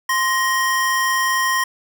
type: tone pair together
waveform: square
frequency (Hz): 1046.5 / 1877.6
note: C6 / A#6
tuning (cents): 0 / +12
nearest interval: minor seventh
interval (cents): 1012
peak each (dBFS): -20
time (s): 0.09-1.64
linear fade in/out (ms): 5
effects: none